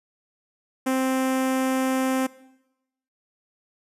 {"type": "tone with notch filter", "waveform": "sawtooth", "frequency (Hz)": 261.7, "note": "C4", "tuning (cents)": 0, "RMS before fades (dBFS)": -23, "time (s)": [0.86, 2.27], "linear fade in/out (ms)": 10, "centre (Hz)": 4100, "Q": 1.3, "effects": ["noise-tail reverb RT60 0.9 s tail -20 dB re dry", "resampled to 32000 Hz"]}